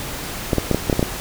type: clicks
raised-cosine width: 2 ms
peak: -3 dBFS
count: 8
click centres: 0.532 / 0.583 / 0.713 / 0.746 / 0.898 / 0.928 / 0.994 / 1.028 s
effects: pink hiss -29 dBFS RMS until 1.2 s